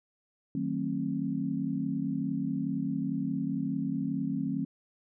sine chord, D# diminished seventh, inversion none, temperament just, 155.56 / 186.68 / 224 / 268.8 Hz, D#3 / F#3 / A3 / C4, 0 / +16 / +31 / +47 cents, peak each -36 / -35 / -35 / -32 dBFS, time 0.55-4.65 s, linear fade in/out 2 ms, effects none

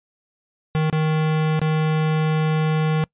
square tone with dropouts, 156.3 Hz, D#3, 8 cents sharp, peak -18 dBFS, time 0.75-3.04 s, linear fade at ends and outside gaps 0 ms, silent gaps 0.899-0.927 / 1.594-1.616 s, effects noise-tail reverb RT60 0.1 s tail -25 dB re dry + resampled to 8000 Hz

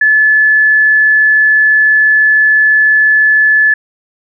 sine tone, 1727 Hz, A6, 33 cents flat, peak -5 dBFS, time 0.01-3.74 s, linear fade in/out 5 ms, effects none

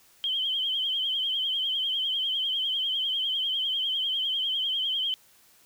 sine tone with vibrato, 3137 Hz, G7, 1 cent sharp, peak -25 dBFS, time 0.24-5.14 s, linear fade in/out 0 ms, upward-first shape triangle, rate 10 Hz, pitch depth 90 cents each way, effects white hiss -59 dBFS RMS until 5.65 s

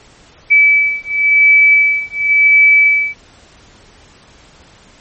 sine beating tone pair, 2300 / 2300.94 Hz, D7 / D7, -37 / -36 cents, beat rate 0.94 Hz, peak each -10 dBFS, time 0.5-3.14 s, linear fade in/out 20 ms, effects pink hiss -44 dBFS RMS until 5 s + MP3 32 kbps

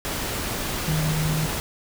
sine tone in noise, 155.56 Hz, D#3, in tune, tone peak -22 dBFS, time 0.88-1.46 s, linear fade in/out 0 ms, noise pink, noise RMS -28 dBFS, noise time 0.05-1.6 s, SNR +3 dB, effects none

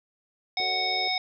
harmonic tone, 742 Hz, F#5, 5 cents sharp, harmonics 1 / 3 / 5 / 7, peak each -30 / -30 / -30 / -30 dBFS, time 0.57-1.18 s, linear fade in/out 2 ms
sine chord, F# diminished seventh, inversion none, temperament equal with one note detuned, 370 / 440 / 533.9 / 622.3 Hz, F#4 / A4 / C5 / Eb5, 0 / 0 / +35 / 0 cents, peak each -40 / -41 / -43 / -45 dBFS, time 0.6-1.08 s, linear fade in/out 0 ms
effects none

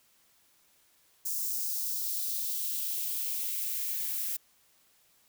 violet noise with high-pass filter sweep, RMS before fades -33 dBFS, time 1.25-4.37 s, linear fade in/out 10 ms, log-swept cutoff 6100 to 1600 Hz, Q 1.7, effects white hiss -66 dBFS RMS until 5.28 s

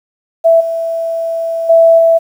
sine tone with level steps, 661 Hz, E5, 5 cents sharp, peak -4 / -14 / -3 / -5 dBFS, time 0.44-2.19 s, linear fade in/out 20 ms, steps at 0.6 / 1.69 / 1.98 s, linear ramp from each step 10 ms, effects 7-bit

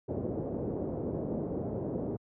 white low-pass noise, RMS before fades -34 dBFS, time 0.08-2.17 s, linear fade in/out 10 ms, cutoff 500 Hz, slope 24 dB/octave, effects high-pass 80 Hz 12 dB/octave

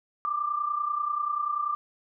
sine tone pair together, 1178.7 / 1209 Hz, D6 / D6, +6 / +50 cents, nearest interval unison, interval 44 cents, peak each -27 / -32 dBFS, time 0.25-1.75 s, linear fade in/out 0 ms, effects none

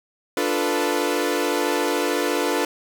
sawtooth chord, B half-diminished seventh, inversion first, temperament equal, 293.7 / 349.2 / 440 / 493.9 Hz, D4 / F4 / A4 / B4, 0 / 0 / 0 / 0 cents, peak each -22 dBFS, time 0.37-2.65 s, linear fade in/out 2 ms, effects none

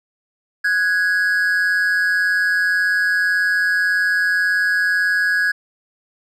triangle tone pair together, 1479.4 / 1661.2 Hz, F#6 / G#6, -1 / 0 cents, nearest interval major second, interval 201 cents, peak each -20 / -14 dBFS, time 0.64-5.52 s, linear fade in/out 10 ms, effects none

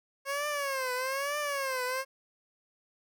15% pulse tone with vibrato, 545 Hz, C#5, 29 cents flat, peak -24 dBFS, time 0.25-2.05 s, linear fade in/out 50 ms, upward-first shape triangle, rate 1.1 Hz, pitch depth 160 cents each way, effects none

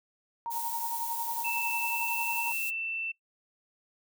sine tone with tremolo, 932.3 Hz, A#5, in tune, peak -30 dBFS, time 0.46-2.52 s, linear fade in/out 0 ms, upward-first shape triangle, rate 11 Hz, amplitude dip 70%
violet noise, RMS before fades -36 dBFS, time 0.5-2.71 s, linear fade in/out 20 ms
sine tone with pitch glide, 2649 to 2672 Hz, E7 to E7, +8 to +23 cents, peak -31 dBFS, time 1.44-3.12 s, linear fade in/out 10 ms, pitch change +15 cents, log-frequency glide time 1.71-2.5 s
effects noise-tail reverb RT60 0.1 s tail -21 dB re dry

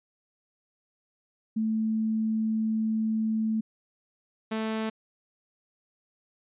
sine / sawtooth tone pair in turn, 220 / 220 Hz, A3 / A3, 0 / 0 cents, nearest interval unison, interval 0 cents, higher neither, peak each -24 dBFS, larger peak neither, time 1.56-3.61 / 4.51-4.9 s, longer first, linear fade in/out 10 ms, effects resampled to 8000 Hz

